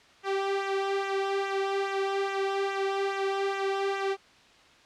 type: tone with flanger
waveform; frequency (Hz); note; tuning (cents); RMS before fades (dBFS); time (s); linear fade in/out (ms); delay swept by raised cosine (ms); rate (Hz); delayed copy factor
sawtooth; 392; G4; 0; -29; 0.23-4.17; 50; 0.21 to 2.11; 2.4; -0.65
effects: white hiss -56 dBFS RMS until 4.85 s + low-pass 4000 Hz 12 dB/octave